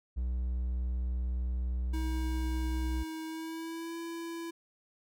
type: tone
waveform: triangle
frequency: 61.74 Hz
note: B1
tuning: in tune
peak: -28 dBFS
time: 0.16-3.04 s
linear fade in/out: 20 ms
type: tone with pitch glide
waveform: square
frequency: 318.9 to 334.2 Hz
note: D#4 to E4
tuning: +43 to +24 cents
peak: -38 dBFS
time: 1.93-4.51 s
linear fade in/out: 10 ms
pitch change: +81 cents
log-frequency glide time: 3.26-3.97 s
effects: none